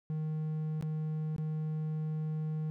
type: tone with dropouts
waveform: triangle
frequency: 155.56 Hz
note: D#3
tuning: in tune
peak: -30 dBFS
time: 0.1-2.7 s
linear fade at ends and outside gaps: 0 ms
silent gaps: 0.811-0.825 / 1.363-1.382 s
effects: none